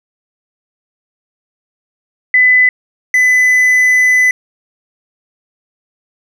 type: tone pair in turn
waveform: sine / triangle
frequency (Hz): 2005 / 2005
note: B6 / B6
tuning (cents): +26 / +26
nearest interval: unison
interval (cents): 0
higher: neither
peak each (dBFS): -5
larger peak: neither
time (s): 2.34-2.69 / 3.14-4.31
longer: second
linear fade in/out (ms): 2
effects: none